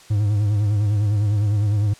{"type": "tone with vibrato", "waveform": "triangle", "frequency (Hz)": 103.83, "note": "G#2", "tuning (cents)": 0, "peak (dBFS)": -14, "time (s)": [0.1, 1.94], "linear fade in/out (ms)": 10, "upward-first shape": "sine", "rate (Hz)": 9.9, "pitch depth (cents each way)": 63, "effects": ["white hiss -47 dBFS RMS until 1.99 s", "low-pass 8000 Hz 12 dB/octave"]}